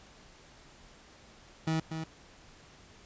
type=tone with echo; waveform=30% pulse; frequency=160 Hz; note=D#3; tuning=49 cents sharp; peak=-25 dBFS; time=1.67-1.8 s; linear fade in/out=5 ms; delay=240 ms; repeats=1; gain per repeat=-7 dB; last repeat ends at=2.04 s; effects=pink hiss -56 dBFS RMS until 3.05 s + resampled to 16000 Hz